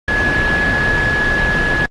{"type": "tone in noise", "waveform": "sine", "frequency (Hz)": 1692, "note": "G#6", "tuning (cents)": 32, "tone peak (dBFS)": -14, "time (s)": [0.08, 1.86], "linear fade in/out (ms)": 2, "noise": "pink", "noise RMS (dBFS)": -17, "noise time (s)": [0.08, 1.86], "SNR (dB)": 0, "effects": ["low-pass 3000 Hz 12 dB/octave", "Opus 24 kbps"]}